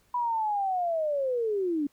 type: linear sweep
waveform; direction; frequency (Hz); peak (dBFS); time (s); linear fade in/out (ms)
sine; down; 987.8 to 277.2; -25; 0.14-1.87; 5
effects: pink hiss -66 dBFS RMS until 1.92 s